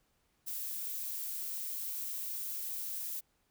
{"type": "noise", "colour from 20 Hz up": "violet", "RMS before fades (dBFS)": -39, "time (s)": [0.46, 3.21], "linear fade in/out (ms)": 20, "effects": ["pink hiss -75 dBFS RMS until 3.5 s"]}